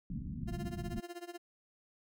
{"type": "low-pass noise", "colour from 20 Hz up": "white", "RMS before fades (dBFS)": -40, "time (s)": [0.1, 1], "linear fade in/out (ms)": 2, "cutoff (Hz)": 240, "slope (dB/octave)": 48}
{"type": "tone with tremolo", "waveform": "30% pulse", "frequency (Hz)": 348.4, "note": "F4", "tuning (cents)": -4, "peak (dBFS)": -38, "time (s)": [0.47, 1.38], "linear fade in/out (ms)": 20, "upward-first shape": "sine", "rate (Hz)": 16, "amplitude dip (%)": 90}
{"effects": []}